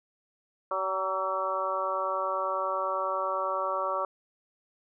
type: harmonic tone with a mistuned harmonic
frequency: 190 Hz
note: F#3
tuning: 46 cents sharp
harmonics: 2 / 3 / 4 / 5 / 6 / 7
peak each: -40 / -32 / -40 / -35 / -31 / -35 dBFS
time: 0.71-4.05 s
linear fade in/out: 2 ms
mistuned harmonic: 5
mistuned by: -33 cents
effects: none